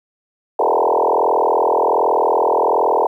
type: tone with frequency modulation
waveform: sine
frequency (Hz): 682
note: F5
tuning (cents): -41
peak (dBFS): -12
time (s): 0.59-3.07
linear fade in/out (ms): 5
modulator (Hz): 41.3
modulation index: 7
effects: 9-bit